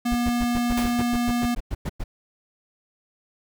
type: tone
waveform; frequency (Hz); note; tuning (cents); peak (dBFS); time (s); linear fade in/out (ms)
square; 240.3; B3; -47; -22; 0.05-1.55; 10
type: noise bursts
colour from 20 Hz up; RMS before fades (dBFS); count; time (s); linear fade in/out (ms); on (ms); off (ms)
brown; -27; 14; 0.11-2.04; 10; 45; 100
type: noise with exponential decay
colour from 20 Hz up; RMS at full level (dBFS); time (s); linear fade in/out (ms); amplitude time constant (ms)
pink; -28; 0.77-1.15; 5; 81
effects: none